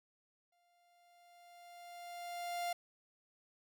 45% pulse tone with exponential growth, 698.5 Hz, F5, in tune, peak -35 dBFS, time 0.52-2.73 s, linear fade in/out 5 ms, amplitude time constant 480 ms, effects none

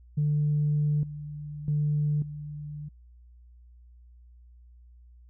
sine tone with level steps, 148.6 Hz, D3, 21 cents sharp, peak -21 / -35 / -22 / -35 dBFS, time 0.17-2.89 s, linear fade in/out 10 ms, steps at 1.03 / 1.68 / 2.22 s, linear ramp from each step 2 ms, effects tanh soft clip ceiling -18 dBFS + added 60 Hz sine -50 dBFS peak until 5.29 s

